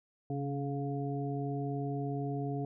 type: harmonic tone with a mistuned harmonic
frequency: 141 Hz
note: C#3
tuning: 30 cents sharp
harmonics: 1 / 2 / 3 / 5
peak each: -35 / -38 / -40 / -42 dBFS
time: 0.3-2.65 s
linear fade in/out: 2 ms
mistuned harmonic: 1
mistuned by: -34 cents
effects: none